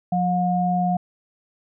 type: tone pair together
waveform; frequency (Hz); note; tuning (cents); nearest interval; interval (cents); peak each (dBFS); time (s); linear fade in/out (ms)
sine; 179.5 / 718; F3 / F5; +48 / +48; 2 octaves; 2400; -21; 0.12-0.97; 5
effects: none